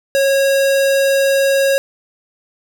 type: tone with vibrato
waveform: square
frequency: 547 Hz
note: C#5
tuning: 23 cents flat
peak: -12 dBFS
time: 0.15-1.78 s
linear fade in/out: 0 ms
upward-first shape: triangle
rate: 20 Hz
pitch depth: 16 cents each way
effects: none